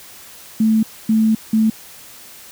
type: tone bursts at uneven times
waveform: sine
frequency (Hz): 220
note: A3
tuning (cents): 0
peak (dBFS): -11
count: 3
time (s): 0.6-0.83 / 1.09-1.35 / 1.53-1.7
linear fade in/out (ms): 5
effects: white hiss -40 dBFS RMS until 2.51 s